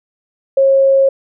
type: tone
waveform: sine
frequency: 542 Hz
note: C#5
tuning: 39 cents flat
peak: -7 dBFS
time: 0.57-1.09 s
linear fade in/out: 5 ms
effects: none